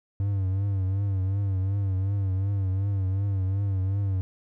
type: tone with vibrato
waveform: triangle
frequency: 97.1 Hz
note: G2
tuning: 16 cents flat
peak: -21 dBFS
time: 0.2-4.21 s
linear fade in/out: 0 ms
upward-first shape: triangle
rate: 2.7 Hz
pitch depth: 79 cents each way
effects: none

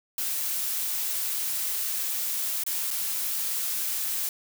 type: noise with dropouts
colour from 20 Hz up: blue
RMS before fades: -29 dBFS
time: 0.18-4.29 s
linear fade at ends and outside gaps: 2 ms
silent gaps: 2.637-2.664 / 2.906-2.91 s
effects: none

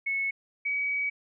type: tone pair in turn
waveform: sine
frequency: 2200 / 2270 Hz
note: C#7 / C#7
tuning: -14 / +41 cents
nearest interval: minor second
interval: 55 cents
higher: second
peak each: -26 dBFS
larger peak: neither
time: 0.06-0.31 / 0.65-1.1 s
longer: second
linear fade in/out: 10 ms
effects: none

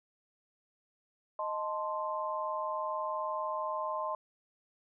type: chord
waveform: sine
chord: A diminished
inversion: second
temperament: equal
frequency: 622.3 / 880 / 1046.5 Hz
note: Eb5 / A5 / C6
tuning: 0 / 0 / 0 cents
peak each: -37 / -39 / -35 dBFS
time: 1.39-4.15 s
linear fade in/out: 2 ms
effects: none

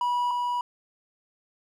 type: tone pair in turn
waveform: triangle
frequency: 975 / 975 Hz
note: B5 / B5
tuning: -23 / -23 cents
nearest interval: unison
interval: 0 cents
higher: neither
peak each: -21 / -23 dBFS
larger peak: first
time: 0.01-0.31 / 0.31-0.61 s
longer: neither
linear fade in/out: 2 ms
effects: none

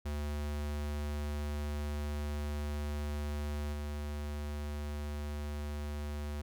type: tone with level steps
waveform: square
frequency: 73.7 Hz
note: D2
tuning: 7 cents sharp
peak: -35 / -37 dBFS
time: 0.05-6.42 s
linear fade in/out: 10 ms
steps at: 3.72 s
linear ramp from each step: 20 ms
effects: none

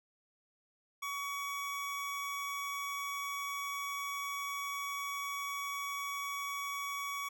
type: tone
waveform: 25% pulse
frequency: 1128 Hz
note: C#6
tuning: 30 cents sharp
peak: -33 dBFS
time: 1.02-7.29 s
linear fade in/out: 10 ms
effects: none

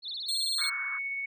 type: tone with vibrato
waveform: sine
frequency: 3902 Hz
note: B7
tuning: 22 cents flat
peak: -34 dBFS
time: 0.02-0.69 s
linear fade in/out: 50 ms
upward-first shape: sine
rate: 17 Hz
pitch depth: 210 cents each way
type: tone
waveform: 35% pulse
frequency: 4234 Hz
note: C8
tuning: 20 cents sharp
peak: -27 dBFS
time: 0.28-0.7 s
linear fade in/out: 10 ms
type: band-pass noise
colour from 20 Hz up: white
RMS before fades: -40 dBFS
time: 0.58-0.99 s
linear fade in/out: 10 ms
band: 1200 to 1600 Hz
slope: 48 dB/octave
type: tone with tremolo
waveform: sine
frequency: 2217 Hz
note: C#7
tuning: in tune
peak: -30 dBFS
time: 0.61-1.26 s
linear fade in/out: 10 ms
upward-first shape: triangle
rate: 16 Hz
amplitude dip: 25%
effects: none

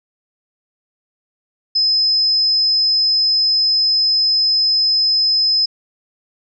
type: tone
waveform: sine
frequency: 5100 Hz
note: D#8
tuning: 42 cents sharp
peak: -12 dBFS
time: 1.75-5.66 s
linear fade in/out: 10 ms
effects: none

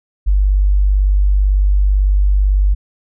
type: tone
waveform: sine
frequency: 49 Hz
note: G1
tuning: in tune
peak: -9 dBFS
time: 0.26-2.75 s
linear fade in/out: 20 ms
effects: none

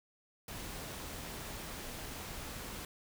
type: noise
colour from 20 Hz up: pink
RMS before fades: -44 dBFS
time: 0.48-2.85 s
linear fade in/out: 2 ms
effects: none

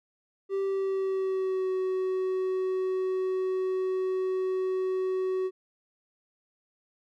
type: tone with pitch glide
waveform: triangle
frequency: 390.3 to 374.4 Hz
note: G4 to F#4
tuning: -8 to +20 cents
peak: -24 dBFS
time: 0.49-5.51 s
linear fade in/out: 50 ms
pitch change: -72 cents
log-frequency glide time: 0.61-1.71 s
effects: none

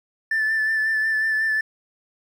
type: tone with vibrato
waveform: triangle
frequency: 1760 Hz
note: A6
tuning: in tune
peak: -16 dBFS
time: 0.31-1.61 s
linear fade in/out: 5 ms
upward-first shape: sine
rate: 5.5 Hz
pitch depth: 24 cents each way
effects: tanh soft clip ceiling -15 dBFS

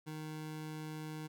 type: tone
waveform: 25% pulse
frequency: 155.1 Hz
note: D#3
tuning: 5 cents flat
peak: -38 dBFS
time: 0.06-1.28 s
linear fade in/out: 20 ms
effects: none

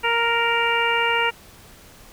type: harmonic tone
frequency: 466.2 Hz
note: A#4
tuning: in tune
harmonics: 1 / 2 / 3 / 4 / 5 / 6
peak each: -26 / -23 / -25 / -27 / -25 / -25 dBFS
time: 0.03-1.31 s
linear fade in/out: 20 ms
effects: pink hiss -47 dBFS RMS until 2.12 s

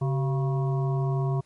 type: harmonic tone with a mistuned harmonic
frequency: 137.1 Hz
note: C#3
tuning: 19 cents flat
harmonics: 1 / 3 / 5 / 7 / 8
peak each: -23 / -33 / -37 / -40 / -41 dBFS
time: 0.01-1.41 s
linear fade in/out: 10 ms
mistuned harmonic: 3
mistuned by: -120 cents
effects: pink hiss -64 dBFS RMS until 1.45 s + MP3 48 kbps

